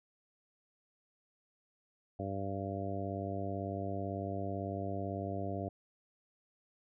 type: harmonic tone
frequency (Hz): 98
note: G2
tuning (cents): 0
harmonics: 1 / 2 / 3 / 4 / 5 / 6 / 7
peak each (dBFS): -40 / -43 / -43 / -45 / -47 / -44 / -42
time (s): 2.19-5.69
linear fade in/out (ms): 5
effects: none